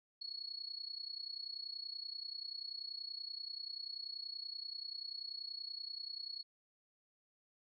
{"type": "tone with amplitude modulation", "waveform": "sine", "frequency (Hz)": 4356, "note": "C#8", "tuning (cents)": -31, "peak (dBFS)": -39, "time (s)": [0.21, 6.43], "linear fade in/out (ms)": 10, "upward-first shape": "sine", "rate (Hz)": 30.4, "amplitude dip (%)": 85, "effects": []}